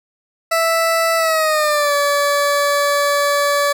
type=tone with pitch glide; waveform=20% pulse; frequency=659.3 to 574 Hz; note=E5 to D5; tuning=0 to -40 cents; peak=-9 dBFS; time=0.51-3.73 s; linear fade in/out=10 ms; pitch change=-240 cents; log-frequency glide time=1.17-1.94 s; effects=none